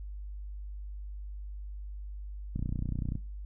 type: click train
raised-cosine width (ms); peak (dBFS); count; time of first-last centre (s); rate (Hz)
5; -21; 19; 2.56-3.154; 30.3
effects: noise-tail reverb RT60 0.3 s tail -18 dB re dry + added 50 Hz sine -38 dBFS peak until 3.45 s